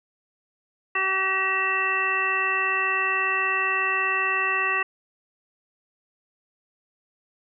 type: harmonic tone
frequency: 381.8 Hz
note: G4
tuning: 46 cents flat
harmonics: 1 / 2 / 3 / 4 / 5 / 7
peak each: -34 / -36 / -27 / -34 / -25 / -26 dBFS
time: 0.95-4.83 s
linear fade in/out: 5 ms
effects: none